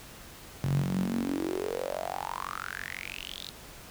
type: tone with high-pass filter sweep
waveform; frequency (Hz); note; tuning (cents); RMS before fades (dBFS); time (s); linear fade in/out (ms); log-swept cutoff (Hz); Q
sawtooth; 46; F#1; -9; -33; 0.63-3.5; 10; 120 to 4000; 8.2
effects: pink hiss -48 dBFS RMS until 3.9 s